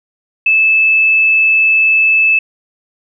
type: tone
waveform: sine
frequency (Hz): 2619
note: E7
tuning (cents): -12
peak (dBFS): -7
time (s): 0.46-2.39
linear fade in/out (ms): 5
effects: none